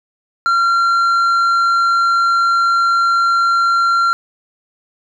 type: tone with tanh clipping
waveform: sine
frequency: 1374 Hz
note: F6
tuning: 29 cents flat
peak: -12 dBFS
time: 0.46-4.13 s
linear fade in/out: 0 ms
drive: 6 dB
effects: none